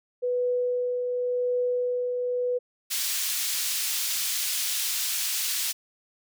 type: tone with tremolo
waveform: sine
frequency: 493.9 Hz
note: B4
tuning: in tune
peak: -22 dBFS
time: 0.22-2.59 s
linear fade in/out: 20 ms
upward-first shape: triangle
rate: 0.91 Hz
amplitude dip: 35%
type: high-pass noise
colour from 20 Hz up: pink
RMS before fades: -28 dBFS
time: 2.9-5.73 s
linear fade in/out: 20 ms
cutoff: 3600 Hz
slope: 12 dB/octave
effects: none